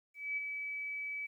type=tone with ADSR envelope; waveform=sine; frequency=2292 Hz; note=D7; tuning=43 cents flat; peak=-32 dBFS; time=0.14-1.27 s; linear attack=230 ms; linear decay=21 ms; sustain=-5 dB; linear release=15 ms; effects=12-bit